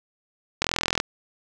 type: click train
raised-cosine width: 0.2 ms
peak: -4 dBFS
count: 17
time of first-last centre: 0.62-1.001 s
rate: 42 Hz
effects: none